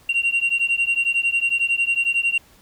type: beating tone pair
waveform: sine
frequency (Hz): 2753 / 2764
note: F7 / F7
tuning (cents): -25 / -19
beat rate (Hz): 11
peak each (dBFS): -19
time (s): 0.09-2.38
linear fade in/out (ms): 5
effects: tanh soft clip ceiling -14 dBFS + pink hiss -53 dBFS RMS until 2.61 s